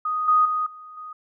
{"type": "tone with level steps", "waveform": "sine", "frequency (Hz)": 1244.5, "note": "D#6", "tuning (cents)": 0, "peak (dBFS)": [-22, -14, -21, -39, -34], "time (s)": [0.05, 1.13], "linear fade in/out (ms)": 5, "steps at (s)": [0.28, 0.45, 0.66, 0.97], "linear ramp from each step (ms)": 5, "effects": []}